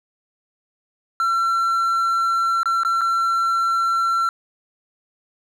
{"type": "tone with dropouts", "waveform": "triangle", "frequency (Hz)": 1354, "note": "E6", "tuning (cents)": 46, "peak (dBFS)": -15, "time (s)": [1.2, 4.29], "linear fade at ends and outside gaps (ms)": 1, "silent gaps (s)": [[2.632, 2.657], [2.834, 2.849], [3.01, 3.015]], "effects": []}